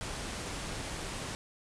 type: low-pass noise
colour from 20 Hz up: pink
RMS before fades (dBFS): -39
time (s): 0.01-1.35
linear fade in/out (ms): 0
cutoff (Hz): 10000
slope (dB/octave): 48
effects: none